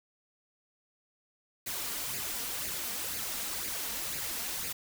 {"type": "noise with flanger", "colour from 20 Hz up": "white", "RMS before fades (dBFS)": -36, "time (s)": [1.66, 4.73], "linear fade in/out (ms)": 10, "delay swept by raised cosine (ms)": [0.43, 4.33], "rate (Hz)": 2, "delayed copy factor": 0.6, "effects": []}